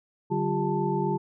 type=tone cluster; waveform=sine; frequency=147.4 / 190.2 / 351.1 / 399.3 / 883 Hz; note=D3 / F#3 / F4 / G4 / A5; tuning=+7 / +48 / +9 / +32 / +6 cents; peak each=-30 dBFS; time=0.3-1.18 s; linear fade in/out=20 ms; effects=none